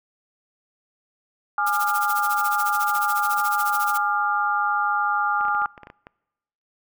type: chord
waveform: sine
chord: D diminished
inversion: second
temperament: equal with one note detuned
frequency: 830.6 / 1200.7 / 1396.9 Hz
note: Ab5 / D6 / F6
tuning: 0 / +38 / 0 cents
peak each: -24 dBFS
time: 1.58-5.66 s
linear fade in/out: 2 ms
type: noise with tremolo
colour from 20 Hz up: blue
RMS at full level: -29 dBFS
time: 1.66-3.98 s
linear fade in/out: 10 ms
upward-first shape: sine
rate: 14 Hz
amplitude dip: 90%
type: clicks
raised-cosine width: 0.5 ms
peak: -25 dBFS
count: 11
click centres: 5.41 / 5.452 / 5.483 / 5.549 / 5.619 / 5.659 / 5.778 / 5.833 / 5.871 / 5.901 / 6.069 s
effects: noise-tail reverb RT60 1.0 s tail -25 dB re dry

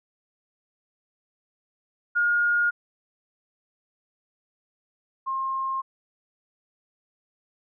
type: tone pair in turn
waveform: sine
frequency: 1426 / 1065.6 Hz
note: F6 / C6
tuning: +36 / +31 cents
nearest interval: perfect fourth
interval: 505 cents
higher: first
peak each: -19 / -25 dBFS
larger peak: first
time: 2.15-2.71 / 5.26-5.82 s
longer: neither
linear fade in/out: 20 ms
effects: none

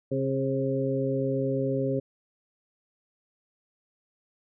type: harmonic tone with a mistuned harmonic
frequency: 134.1 Hz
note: C3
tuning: 43 cents sharp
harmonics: 1 / 2 / 3 / 4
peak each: -30 / -30 / -30 / -30 dBFS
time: 0.11-2 s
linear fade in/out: 10 ms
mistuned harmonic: 3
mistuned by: +23 cents
effects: none

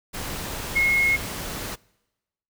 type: tone in noise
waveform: sine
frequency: 2163 Hz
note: C#7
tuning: 43 cents flat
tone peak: -17 dBFS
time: 0.75-1.17 s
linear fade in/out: 20 ms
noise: pink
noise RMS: -32 dBFS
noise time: 0.13-1.76 s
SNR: +12 dB
effects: noise-tail reverb RT60 1.0 s tail -25 dB re dry

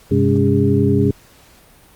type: tone cluster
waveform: sine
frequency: 98.2 / 129.5 / 202.5 / 279.9 / 406.5 Hz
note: G2 / C3 / G#3 / C#4 / G#4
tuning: +4 / -17 / -43 / +17 / -37 cents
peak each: -18 dBFS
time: 0.11-1.11 s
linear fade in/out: 5 ms
effects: pink hiss -48 dBFS RMS until 1.95 s + Opus 48 kbps

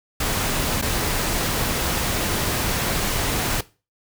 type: noise with dropouts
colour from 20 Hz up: pink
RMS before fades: -23 dBFS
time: 0.2-3.61 s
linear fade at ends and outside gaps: 5 ms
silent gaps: 0.815-0.823 s
effects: noise-tail reverb RT60 0.3 s tail -18 dB re dry

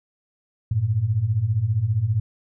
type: beating tone pair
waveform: sine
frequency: 98 / 113 Hz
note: G2 / A2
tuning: 0 / +47 cents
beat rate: 15 Hz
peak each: -24 / -20 dBFS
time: 0.71-2.2 s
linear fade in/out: 5 ms
effects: none

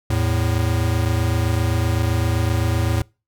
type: tone pair together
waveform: square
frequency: 82.24 / 110 Hz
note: E2 / A2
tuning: -4 / 0 cents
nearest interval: perfect fourth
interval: 504 cents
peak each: -22 / -20 dBFS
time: 0.1-3.02 s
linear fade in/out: 5 ms
effects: noise-tail reverb RT60 0.3 s tail -25 dB re dry

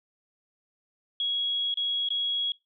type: tone with dropouts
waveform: sine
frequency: 3322 Hz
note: G#7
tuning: in tune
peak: -25 dBFS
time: 1.2-2.52 s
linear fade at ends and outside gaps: 2 ms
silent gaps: 1.741-1.772 / 2.088-2.104 s
effects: noise-tail reverb RT60 0.2 s tail -22 dB re dry

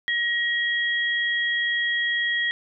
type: tone pair together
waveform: sine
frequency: 1899 / 3280 Hz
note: A#6 / G#7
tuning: +32 / -22 cents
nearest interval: major sixth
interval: 946 cents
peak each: -22 / -28 dBFS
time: 0.08-2.51 s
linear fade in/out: 0 ms
effects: none

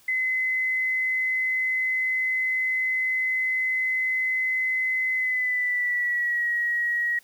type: tone with pitch glide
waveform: sine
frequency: 2038 to 1901.5 Hz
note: C7 to A#6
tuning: -46 to +34 cents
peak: -22 dBFS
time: 0.08-7.19 s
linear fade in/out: 5 ms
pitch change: -120 cents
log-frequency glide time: 5.15-6.47 s
effects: white hiss -57 dBFS RMS until 7.23 s

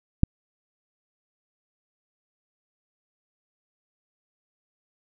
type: click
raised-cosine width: 5 ms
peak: -4 dBFS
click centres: 0.234 s
effects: none

